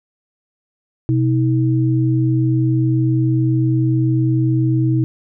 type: tone pair together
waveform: sine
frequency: 126.33 / 319.1 Hz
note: B2 / D#4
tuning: +40 / +44 cents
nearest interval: octave + major third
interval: 1604 cents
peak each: -14 / -18 dBFS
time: 1.09-5.04 s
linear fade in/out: 0 ms
effects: none